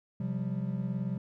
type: chord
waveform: triangle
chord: C suspended fourth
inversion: none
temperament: equal with one note detuned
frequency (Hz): 130.81 / 177.67 / 196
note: C3 / F3 / G3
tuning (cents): 0 / +30 / 0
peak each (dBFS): -33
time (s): 0.2-1.18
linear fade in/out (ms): 5
effects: none